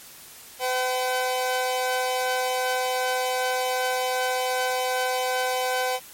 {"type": "tone pair together", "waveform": "sawtooth", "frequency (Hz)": [508, 763.3], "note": ["B4", "G5"], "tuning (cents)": [49, -46], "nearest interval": "perfect fifth", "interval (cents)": 705, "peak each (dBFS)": -22, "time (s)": [0.59, 6], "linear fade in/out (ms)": 50, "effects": ["white hiss -45 dBFS RMS until 6.13 s", "MP3 64 kbps"]}